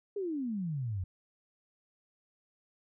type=exponential sweep; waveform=sine; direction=down; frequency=420 to 87.1 Hz; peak=-32 dBFS; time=0.16-1.04 s; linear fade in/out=5 ms; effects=none